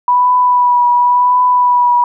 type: tone with vibrato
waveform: sine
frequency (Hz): 983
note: B5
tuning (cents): -8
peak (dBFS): -7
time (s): 0.08-2.04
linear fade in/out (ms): 2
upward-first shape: triangle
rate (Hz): 0.93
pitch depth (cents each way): 25
effects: none